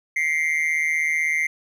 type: tone with amplitude modulation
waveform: triangle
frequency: 2094 Hz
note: C7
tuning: 1 cent sharp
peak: -14 dBFS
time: 0.16-1.47 s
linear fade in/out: 5 ms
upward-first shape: sine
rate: 156 Hz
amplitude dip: 85%
effects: none